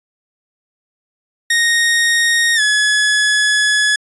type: tone with pitch glide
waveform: sawtooth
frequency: 1862 to 1697.6 Hz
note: A#6 to G#6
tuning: -2 to +38 cents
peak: -8 dBFS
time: 1.5-3.96 s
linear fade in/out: 5 ms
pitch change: -160 cents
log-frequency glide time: 2.55-2.61 s
effects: resampled to 24000 Hz